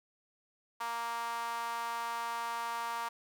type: tone with high-pass filter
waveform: sawtooth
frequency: 233.1 Hz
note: A#3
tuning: in tune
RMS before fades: -37 dBFS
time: 0.8-3.09 s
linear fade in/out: 10 ms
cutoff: 1000 Hz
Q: 5
effects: none